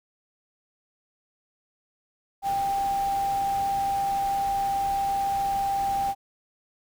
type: tone in noise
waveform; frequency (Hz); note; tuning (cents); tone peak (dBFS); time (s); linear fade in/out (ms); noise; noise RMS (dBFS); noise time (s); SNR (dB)
sine; 791; G5; +15; -23; 2.42-6.15; 50; pink; -40; 2.42-6.15; +14
effects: none